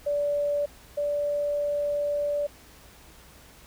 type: tone pair in turn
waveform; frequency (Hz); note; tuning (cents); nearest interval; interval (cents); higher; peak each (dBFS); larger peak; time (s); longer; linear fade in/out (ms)
sine; 580 / 582; D5 / D5; -22 / -16; unison; 6; second; -23 / -24; first; 0.06-0.66 / 0.97-2.47; second; 10
effects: added 60 Hz sine -57 dBFS peak until 3.66 s + pink hiss -52 dBFS RMS until 3.66 s